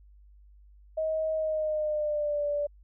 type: tone with pitch glide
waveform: sine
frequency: 632 to 582.9 Hz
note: D#5 to D5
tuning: +27 to -13 cents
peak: -26 dBFS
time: 0.97-2.67 s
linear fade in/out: 10 ms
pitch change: -140 cents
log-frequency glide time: 1.34-2.46 s
effects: added 50 Hz sine -52 dBFS peak until 2.83 s